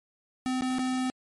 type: tone with dropouts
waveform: square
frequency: 256.6 Hz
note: C4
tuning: 34 cents flat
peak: -27 dBFS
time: 0.46-1.1 s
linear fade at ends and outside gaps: 0 ms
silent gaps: 0.61-0.621 / 0.785-0.792 s
effects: MP3 48 kbps